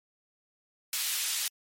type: high-pass noise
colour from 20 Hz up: pink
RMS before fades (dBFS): -31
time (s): 0.93-1.48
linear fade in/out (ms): 2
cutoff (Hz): 2900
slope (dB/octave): 12
effects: MP3 64 kbps